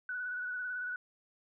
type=tone with vibrato; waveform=sine; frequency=1480 Hz; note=F#6; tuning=in tune; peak=-35 dBFS; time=0.09-0.96 s; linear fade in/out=2 ms; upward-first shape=square; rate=18 Hz; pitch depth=23 cents each way; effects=none